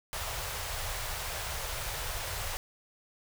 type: band-stop noise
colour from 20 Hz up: pink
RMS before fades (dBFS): -36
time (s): 0.13-2.57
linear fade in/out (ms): 0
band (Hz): 120 to 510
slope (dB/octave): 24
effects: none